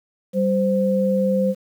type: tone pair together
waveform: sine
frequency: 194.41 / 519 Hz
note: G3 / C5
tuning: -14 / -14 cents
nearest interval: octave + perfect fourth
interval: 1700 cents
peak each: -19 dBFS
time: 0.33-1.55 s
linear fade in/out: 50 ms
effects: 8-bit